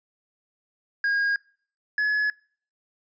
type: tone pair in turn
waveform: triangle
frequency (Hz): 1631 / 1698.8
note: G#6 / G#6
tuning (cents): -32 / +39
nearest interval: minor second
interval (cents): 71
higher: second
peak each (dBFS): -19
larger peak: neither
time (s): 1.04-1.36 / 1.98-2.3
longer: neither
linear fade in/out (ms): 2
effects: noise-tail reverb RT60 0.5 s tail -25 dB re dry + resampled to 16000 Hz